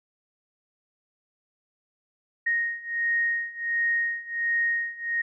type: beating tone pair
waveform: sine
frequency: 1864.7 / 1866.1 Hz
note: A#6 / A#6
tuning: 0 / +1 cents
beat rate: 1.4 Hz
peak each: -28 / -26 dBFS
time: 2.46-5.22 s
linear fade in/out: 10 ms
effects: none